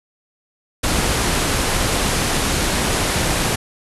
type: low-pass noise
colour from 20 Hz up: pink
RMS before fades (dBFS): -19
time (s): 0.83-3.56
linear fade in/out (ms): 10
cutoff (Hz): 12000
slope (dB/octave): 96
effects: none